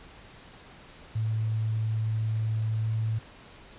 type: tone with pitch glide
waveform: sine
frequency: 110 to 110.64 Hz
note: A2 to A2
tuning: 0 to +10 cents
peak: -25 dBFS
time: 1.15-3.19 s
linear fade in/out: 10 ms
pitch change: +10 cents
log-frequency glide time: 2.79-2.89 s
effects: pink hiss -50 dBFS RMS until 3.78 s + resampled to 8000 Hz